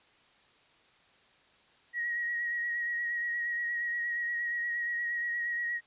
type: tone with vibrato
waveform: sine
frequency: 1899 Hz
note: A#6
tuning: 32 cents sharp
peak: -30 dBFS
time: 1.93-5.81 s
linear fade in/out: 50 ms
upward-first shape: sine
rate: 8.5 Hz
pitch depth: 23 cents each way
effects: white hiss -63 dBFS RMS until 5.86 s + resampled to 8000 Hz